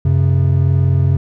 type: tone pair together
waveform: triangle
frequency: 93 / 134.92 Hz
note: F#2 / C#3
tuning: +9 / -46 cents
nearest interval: tritone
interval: 645 cents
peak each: -11 dBFS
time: 0.05-1.17 s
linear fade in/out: 5 ms
effects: none